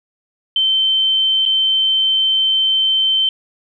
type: tone with dropouts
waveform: sine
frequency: 3097 Hz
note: G7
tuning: 22 cents flat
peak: -12 dBFS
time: 0.56-3.29 s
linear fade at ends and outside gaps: 2 ms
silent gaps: 1.454-1.46 s
effects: none